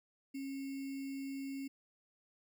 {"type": "tone with sample-and-hold", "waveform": "sine", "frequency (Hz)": 272.4, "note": "C#4", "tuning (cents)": -30, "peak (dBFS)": -39, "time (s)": [0.34, 1.68], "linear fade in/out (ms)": 10, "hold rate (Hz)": 2450, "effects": []}